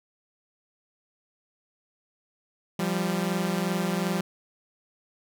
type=tone pair together; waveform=sawtooth; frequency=173.31 / 196 Hz; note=F3 / G3; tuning=-13 / 0 cents; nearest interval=major second; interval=213 cents; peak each=-24 / -24 dBFS; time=2.79-4.21 s; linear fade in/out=5 ms; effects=none